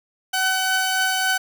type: tone pair together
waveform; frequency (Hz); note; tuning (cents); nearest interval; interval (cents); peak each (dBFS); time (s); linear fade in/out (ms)
sawtooth; 755.8 / 1508; F#5 / F#6; +37 / +32; octave; 1195; -20 / -17; 0.33-1.38; 10
effects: none